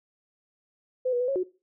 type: tone with pitch steps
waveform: sine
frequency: 509 / 486.5 / 497.9 / 546 / 366.9 Hz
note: C5 / B4 / B4 / C#5 / F#4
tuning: -48 / -26 / +14 / -26 / -15 cents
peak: -23 dBFS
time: 1.05-1.435 s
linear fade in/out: 10 ms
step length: 77 ms
effects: noise-tail reverb RT60 0.3 s tail -19 dB re dry